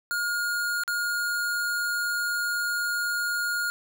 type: tone with dropouts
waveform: square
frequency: 1426 Hz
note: F6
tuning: 36 cents sharp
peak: -26 dBFS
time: 0.11-3.7 s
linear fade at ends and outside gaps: 0 ms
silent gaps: 0.836-0.878 s
effects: 11-bit